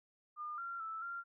sine tone with pitch steps, 1210 / 1377 / 1317 / 1384 Hz, D#6 / F6 / E6 / F6, -49 / -25 / -2 / -16 cents, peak -40 dBFS, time 0.36-1.24 s, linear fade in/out 50 ms, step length 220 ms, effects none

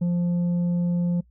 sine tone with tanh clipping, 174.61 Hz, F3, in tune, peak -21 dBFS, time 0.01-1.21 s, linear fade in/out 10 ms, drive 4 dB, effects noise-tail reverb RT60 0.1 s tail -24 dB re dry + added 60 Hz sine -54 dBFS peak until 1.3 s

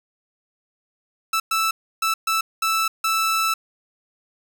sawtooth tone bursts at uneven times, 1318.5 Hz, E6, in tune, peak -15 dBFS, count 6, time 1.33-1.4 / 1.51-1.71 / 2.02-2.14 / 2.27-2.41 / 2.62-2.88 / 3.04-3.54 s, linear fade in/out 5 ms, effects none

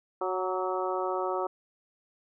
harmonic tone with a mistuned harmonic, 185 Hz, F#3, in tune, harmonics 2 / 3 / 4 / 5 / 6 / 7, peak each -32 / -34 / -35 / -36 / -37 / -37 dBFS, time 0.21-1.47 s, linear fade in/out 5 ms, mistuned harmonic 6, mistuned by +41 cents, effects none

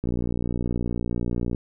click train, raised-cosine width 3 ms, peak -14 dBFS, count 91, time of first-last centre 0.04-1.548 s, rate 59.7 Hz, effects none

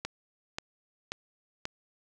click train, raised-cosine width 0.2 ms, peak -16 dBFS, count 4, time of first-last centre 0.05-1.654 s, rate 1.87 Hz, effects none

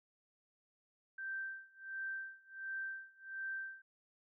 sine tone with tremolo, 1564 Hz, G6, 4 cents flat, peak -38 dBFS, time 1.18-3.82 s, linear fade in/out 5 ms, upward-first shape sine, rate 1.4 Hz, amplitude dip 95%, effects none

